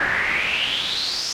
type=noise with band-pass filter sweep; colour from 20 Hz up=brown; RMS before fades=-23 dBFS; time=0-1.33 s; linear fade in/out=5 ms; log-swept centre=1600 to 5500 Hz; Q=6.9; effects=none